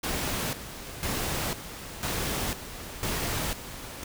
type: noise with tremolo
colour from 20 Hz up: pink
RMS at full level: -30 dBFS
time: 0.03-4.04 s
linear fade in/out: 10 ms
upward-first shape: square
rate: 1 Hz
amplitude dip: 70%
effects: none